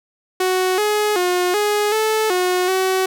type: tone with pitch steps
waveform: sawtooth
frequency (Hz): 370.6 / 420.6 / 359.3 / 416.6 / 436.1 / 363.4 / 376.7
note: F#4 / G#4 / F4 / G#4 / A4 / F#4 / F#4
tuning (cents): +3 / +22 / +49 / +5 / -15 / -31 / +31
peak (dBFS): -12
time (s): 0.4-3.06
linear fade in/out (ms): 5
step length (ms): 380
effects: none